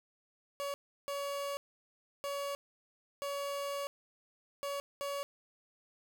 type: tone bursts at uneven times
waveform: 30% pulse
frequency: 564 Hz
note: C#5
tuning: 30 cents sharp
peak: -33 dBFS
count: 6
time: 0.6-0.74 / 1.08-1.57 / 2.24-2.55 / 3.22-3.87 / 4.63-4.8 / 5.01-5.23 s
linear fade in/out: 0 ms
effects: none